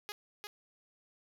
5% pulse tone with echo, 415.3 Hz, G#4, in tune, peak -29 dBFS, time 0.09-0.12 s, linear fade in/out 0 ms, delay 350 ms, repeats 1, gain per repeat -3 dB, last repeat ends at 0.47 s, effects none

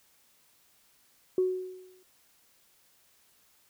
sine tone with exponential decay, 370 Hz, F#4, in tune, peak -20 dBFS, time 1.38-2.03 s, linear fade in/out 2 ms, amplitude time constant 140 ms, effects tanh soft clip ceiling -16 dBFS + white hiss -65 dBFS RMS until 3.69 s

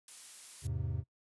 blue noise, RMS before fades -48 dBFS, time 0.08-0.67 s, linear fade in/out 2 ms
triangle chord, E augmented, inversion none, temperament equal, 82.41 / 103.83 / 130.81 Hz, E2 / G#2 / B#2, 0 / 0 / 0 cents, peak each -36 dBFS, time 0.62-1.04 s, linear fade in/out 50 ms
effects noise-tail reverb RT60 0.1 s tail -22 dB re dry + resampled to 24000 Hz

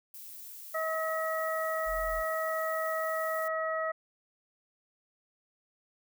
violet noise, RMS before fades -46 dBFS, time 0.14-3.48 s, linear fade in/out 2 ms
harmonic tone, 640 Hz, D#5, 49 cents sharp, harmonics 1 / 2 / 3, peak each -32 / -34 / -37 dBFS, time 0.74-3.92 s, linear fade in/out 10 ms
sine tone, 40.83 Hz, E1, 16 cents flat, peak -38 dBFS, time 1.85-2.24 s, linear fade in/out 50 ms
effects none

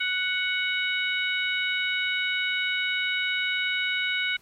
harmonic tone with a mistuned harmonic, 740 Hz, F#5, in tune, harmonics 2 / 3 / 4 / 5, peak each -29 / -27 / -31 / -33 dBFS, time 0-4.37 s, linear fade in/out 10 ms, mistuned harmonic 5, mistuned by +38 cents, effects pink hiss -59 dBFS RMS until 4.41 s + MP3 64 kbps

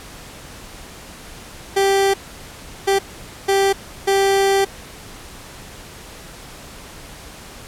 30% pulse tone bursts at uneven times, 392 Hz, G4, in tune, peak -11 dBFS, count 4, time 1.76-2.14 / 2.87-2.99 / 3.48-3.73 / 4.07-4.65 s, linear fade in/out 10 ms, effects pink hiss -38 dBFS RMS until 7.67 s + low-pass 12000 Hz 12 dB/octave

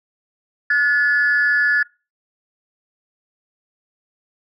sine tone pair together, 1445 / 1718.4 Hz, F#6 / A6, -41 / -41 cents, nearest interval minor third, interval 300 cents, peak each -18 / -13 dBFS, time 0.7-1.83 s, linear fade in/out 5 ms, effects noise-tail reverb RT60 0.3 s tail -24 dB re dry + tanh soft clip ceiling -9 dBFS

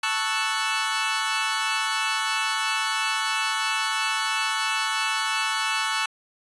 20% pulse chord, F# minor seventh, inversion first, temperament equal, 880 / 1108.7 / 1318.5 / 1480 Hz, A5 / C#6 / E6 / F#6, 0 / 0 / 0 / 0 cents, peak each -24 dBFS, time 0.03-6.06 s, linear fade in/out 5 ms, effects resampled to 22050 Hz

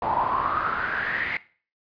brown noise with band-pass filter sweep, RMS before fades -26 dBFS, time 0.02-1.37 s, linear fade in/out 2 ms, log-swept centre 850 to 2100 Hz, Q 7.7, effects noise-tail reverb RT60 0.4 s tail -18 dB re dry + resampled to 11025 Hz

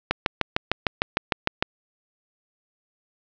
click train, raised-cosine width 0.3 ms, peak -3 dBFS, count 11, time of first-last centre 0.11-1.625 s, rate 6.6 Hz, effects low-pass 5000 Hz 12 dB/octave

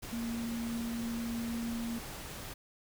sine tone in noise, 232.2 Hz, A#3, 7 cents flat, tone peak -34 dBFS, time 0.12-1.99 s, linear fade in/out 10 ms, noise pink, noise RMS -44 dBFS, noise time 0.02-2.54 s, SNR +7 dB, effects none

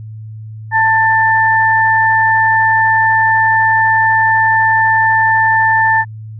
sine tone pair together, 888 / 1776 Hz, A5 / A6, +16 / +16 cents, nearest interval octave, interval 1200 cents, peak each -11 dBFS, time 0.71-6.05 s, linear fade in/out 50 ms, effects added 109 Hz sine -26 dBFS peak until 6.39 s

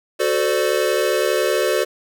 square chord, D dominant seventh, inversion first, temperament equal with one note detuned, 370 / 440 / 515.5 / 587.3 Hz, F#4 / A4 / C5 / D5, 0 / 0 / -26 / 0 cents, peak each -23 dBFS, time 0.19-1.85 s, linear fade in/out 20 ms, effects none

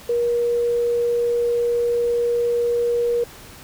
sine tone, 475.8 Hz, A#4, 35 cents sharp, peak -17 dBFS, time 0.09-3.24 s, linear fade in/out 5 ms, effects pink hiss -42 dBFS RMS until 3.63 s

